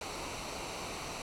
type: noise with comb filter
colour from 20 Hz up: pink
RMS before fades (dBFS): -40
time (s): 0.01-1.22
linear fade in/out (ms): 2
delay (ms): 0.59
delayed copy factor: -0.55
effects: low-pass 8000 Hz 12 dB/octave